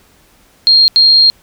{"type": "tone bursts at uneven times", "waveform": "sine", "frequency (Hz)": 4225, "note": "C8", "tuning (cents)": 16, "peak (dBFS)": -4, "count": 2, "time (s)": [[0.67, 0.88], [0.96, 1.3]], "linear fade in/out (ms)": 0, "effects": ["pink hiss -49 dBFS RMS until 1.42 s"]}